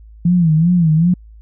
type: tone with vibrato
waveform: sine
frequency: 166.8 Hz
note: E3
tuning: 21 cents sharp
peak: -9 dBFS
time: 0.25-1.14 s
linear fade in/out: 5 ms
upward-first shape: sine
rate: 2.6 Hz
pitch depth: 130 cents each way
effects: added 54 Hz sine -37 dBFS peak until 1.41 s